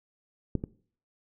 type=clicks; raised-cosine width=3 ms; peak=-14 / -20 dBFS; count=2; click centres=0.553 / 0.639 s; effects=noise-tail reverb RT60 0.5 s tail -20 dB re dry